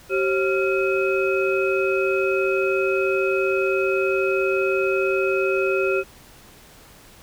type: tone cluster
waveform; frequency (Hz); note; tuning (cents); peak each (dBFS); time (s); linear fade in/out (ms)
sine; 384 / 539 / 1386 / 2541; G4 / C#5 / F6 / D#7; -36 / -49 / -14 / +36; -20 / -25 / -27 / -26; 0.09-6.04; 50
effects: tanh soft clip ceiling -8 dBFS + pink hiss -48 dBFS RMS until 7.22 s